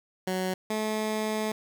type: tone pair in turn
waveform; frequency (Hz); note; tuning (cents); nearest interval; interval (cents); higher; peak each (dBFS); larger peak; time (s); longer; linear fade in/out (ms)
15% pulse; 185.9 / 216; F#3 / A3; +8 / -32; minor third; 260; second; -21; neither; 0.27-0.54 / 0.7-1.52; second; 5
effects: none